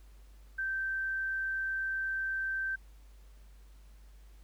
sine tone, 1558 Hz, G6, 11 cents flat, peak -31 dBFS, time 0.58-2.76 s, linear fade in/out 10 ms, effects added 50 Hz sine -52 dBFS peak until 4.43 s + pink hiss -67 dBFS RMS until 4.43 s

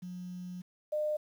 sine tone pair in turn, 180 / 605.4 Hz, F#3 / D#5, -47 / -48 cents, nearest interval octave + major sixth, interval 2099 cents, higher second, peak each -39 / -29 dBFS, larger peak second, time 0.02-0.62 / 0.92-1.17 s, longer first, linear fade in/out 10 ms, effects 10-bit

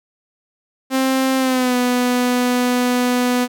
sawtooth tone with pitch glide, 263.7 to 247.5 Hz, C4 to B3, +14 to +4 cents, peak -11 dBFS, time 0.9-3.48 s, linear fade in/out 50 ms, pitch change -110 cents, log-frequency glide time 1.38-1.76 s, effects none

